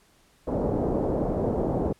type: low-pass noise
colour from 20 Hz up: white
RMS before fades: -26 dBFS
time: 0.47-1.93 s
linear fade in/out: 10 ms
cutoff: 600 Hz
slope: 24 dB/octave
effects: pink hiss -61 dBFS RMS until 1.99 s + low-pass 12000 Hz 12 dB/octave